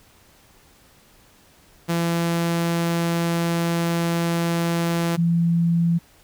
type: tone pair in turn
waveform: sawtooth / sine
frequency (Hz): 169 / 169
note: E3 / E3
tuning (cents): +43 / +43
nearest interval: unison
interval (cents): 0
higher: neither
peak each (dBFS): -16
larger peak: neither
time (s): 1.88-5.17 / 5.17-5.99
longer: first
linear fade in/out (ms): 20
effects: pink hiss -54 dBFS RMS until 6.23 s